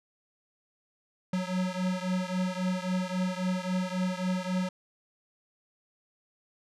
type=beating tone pair; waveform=square; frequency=182.7 / 186.4 Hz; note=F#3 / F#3; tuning=-22 / +13 cents; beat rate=3.7 Hz; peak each=-31 / -33 dBFS; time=1.33-4.69 s; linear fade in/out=5 ms; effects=low-pass 7000 Hz 12 dB/octave